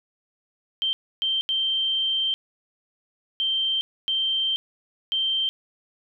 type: tone bursts at uneven times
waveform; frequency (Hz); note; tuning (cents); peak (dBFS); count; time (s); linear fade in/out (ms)
sine; 3136; G7; 0; -21; 6; 0.82-0.93 / 1.22-1.41 / 1.49-2.34 / 3.4-3.81 / 4.08-4.56 / 5.12-5.49; 0
effects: none